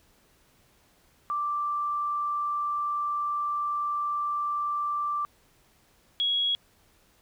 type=tone pair in turn; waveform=sine; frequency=1174.7 / 3323 Hz; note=D6 / G#7; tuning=0 / 0 cents; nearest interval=octave + tritone; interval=1800 cents; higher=second; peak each=-26 / -23 dBFS; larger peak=second; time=1.3-5.25 / 6.2-6.55 s; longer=first; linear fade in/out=0 ms; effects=pink hiss -63 dBFS RMS until 7.21 s